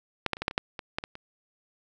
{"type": "clicks", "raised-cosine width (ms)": 0.3, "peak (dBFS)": [-9, -10, -25, -15, -8, -22, -8, -19, -12, -19, -26], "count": 11, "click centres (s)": [0.263, 0.333, 0.369, 0.42, 0.481, 0.511, 0.579, 0.792, 0.985, 1.039, 1.154], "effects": []}